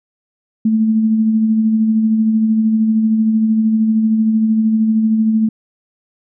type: tone with tremolo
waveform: sine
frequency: 220 Hz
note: A3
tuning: in tune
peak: -9 dBFS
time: 0.65-5.49 s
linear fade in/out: 5 ms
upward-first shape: sine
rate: 13 Hz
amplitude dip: 35%
effects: none